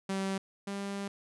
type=tone pair in turn; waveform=sawtooth; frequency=193.3 / 198.96 Hz; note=G3 / G3; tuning=-24 / +26 cents; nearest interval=unison; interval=50 cents; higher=second; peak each=-27 / -31 dBFS; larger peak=first; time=0.09-0.38 / 0.67-1.08 s; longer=second; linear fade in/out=5 ms; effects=resampled to 24000 Hz